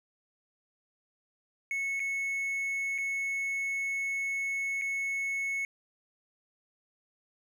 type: tone with dropouts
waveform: triangle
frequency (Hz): 2200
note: C#7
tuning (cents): -14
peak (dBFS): -28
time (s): 1.71-5.65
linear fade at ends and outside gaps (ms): 1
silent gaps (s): 1.996-2.001 / 2.98-2.984 / 4.814-4.819
effects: none